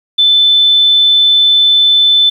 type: tone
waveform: sine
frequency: 3520 Hz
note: A7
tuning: in tune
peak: -5 dBFS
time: 0.18-2.3 s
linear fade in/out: 10 ms
effects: 7-bit